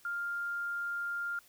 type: tone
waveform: sine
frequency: 1400 Hz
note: F6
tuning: 4 cents sharp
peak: -33 dBFS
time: 0.05-1.39 s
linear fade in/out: 2 ms
effects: white hiss -62 dBFS RMS until 1.48 s